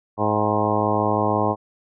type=harmonic tone with a mistuned harmonic; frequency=105.9 Hz; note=G#2; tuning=34 cents sharp; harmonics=1 / 2 / 3 / 4 / 5 / 6 / 7 / 8 / 9 / 10; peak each=-27 / -27 / -27 / -27 / -27 / -27 / -27 / -27 / -27 / -27 dBFS; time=0.17-1.56 s; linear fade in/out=50 ms; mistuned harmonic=8; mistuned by=-35 cents; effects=none